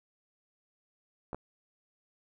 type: clicks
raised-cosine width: 1 ms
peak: -24 dBFS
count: 2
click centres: 1.331 / 1.346 s
effects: none